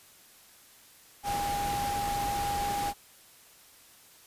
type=tone in noise; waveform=sine; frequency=811 Hz; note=G#5; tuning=41 cents flat; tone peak=-29 dBFS; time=1.23-2.94 s; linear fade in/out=50 ms; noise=pink; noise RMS=-36 dBFS; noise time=1.23-2.94 s; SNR=+4 dB; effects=white hiss -56 dBFS RMS until 4.26 s + resampled to 32000 Hz